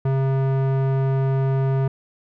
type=tone with low-pass filter; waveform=square; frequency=134.4 Hz; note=C3; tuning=47 cents sharp; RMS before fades=-20 dBFS; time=0.05-1.88 s; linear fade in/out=5 ms; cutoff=1100 Hz; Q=0.62; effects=none